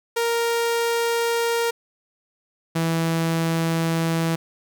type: tone pair in turn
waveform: sawtooth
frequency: 466.2 / 164.35 Hz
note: A#4 / E3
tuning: 0 / -5 cents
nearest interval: octave + tritone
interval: 1805 cents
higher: first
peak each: -16 dBFS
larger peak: neither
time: 0.16-1.71 / 2.75-4.36 s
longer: second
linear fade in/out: 10 ms
effects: none